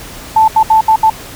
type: tone bursts at uneven times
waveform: sine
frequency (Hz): 880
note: A5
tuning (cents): 0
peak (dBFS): -4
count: 5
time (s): 0.36-0.48 / 0.56-0.63 / 0.7-0.81 / 0.88-0.96 / 1.03-1.1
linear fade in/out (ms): 5
effects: pink hiss -30 dBFS RMS until 1.35 s